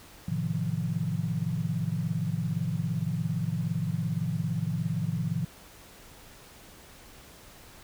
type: chord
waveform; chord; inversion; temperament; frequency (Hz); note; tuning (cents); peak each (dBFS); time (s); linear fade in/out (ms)
sine; F dominant seventh; first; just; 109.13 / 130.96 / 157.15 / 174.61; A2 / C3 / Eb3 / F3; -14 / +2 / +18 / 0; -34 / -34 / -31 / -32; 0.28-5.45; 5
effects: pink hiss -51 dBFS RMS until 7.83 s